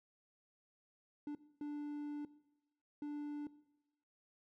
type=tone bursts at uneven times; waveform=triangle; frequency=293.7 Hz; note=D4; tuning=in tune; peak=-38 dBFS; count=3; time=1.27-1.35 / 1.61-2.25 / 3.02-3.47 s; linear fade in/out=2 ms; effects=noise-tail reverb RT60 0.9 s tail -18 dB re dry